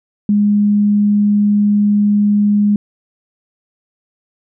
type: tone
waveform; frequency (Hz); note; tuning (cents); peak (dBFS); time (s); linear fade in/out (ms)
sine; 206.3; G#3; -11; -9; 0.29-2.76; 2
effects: none